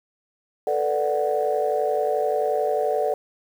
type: chord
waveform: sine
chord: B minor seventh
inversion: third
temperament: equal with one note detuned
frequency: 442.5 / 493.9 / 587.3 / 740 Hz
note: A4 / B4 / D5 / F#5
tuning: +10 / 0 / 0 / 0 cents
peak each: -24 / -28 / -24 / -25 dBFS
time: 0.67-3.14 s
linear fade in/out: 2 ms
effects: tanh soft clip ceiling -11 dBFS + 8-bit